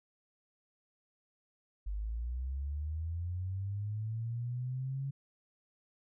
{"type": "linear sweep", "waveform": "sine", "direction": "up", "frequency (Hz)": [48.48, 138.59], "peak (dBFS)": -34, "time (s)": [1.86, 5.11], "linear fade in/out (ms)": 10, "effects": []}